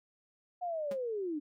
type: linear sweep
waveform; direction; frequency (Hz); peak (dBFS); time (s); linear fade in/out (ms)
sine; down; 731 to 283.4; -33; 0.61-1.4; 20
type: tone with exponential decay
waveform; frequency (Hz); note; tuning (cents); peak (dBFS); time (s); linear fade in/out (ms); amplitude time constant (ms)
sawtooth; 204.1; G#3; -30; -35; 0.91-0.99; 5; 16
effects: none